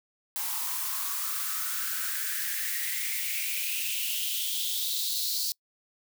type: noise with high-pass filter sweep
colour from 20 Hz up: blue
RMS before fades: -31 dBFS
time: 0.36-5.52 s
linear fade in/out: 0 ms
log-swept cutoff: 880 to 4500 Hz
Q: 5.8
effects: noise-tail reverb RT60 0.1 s tail -26 dB re dry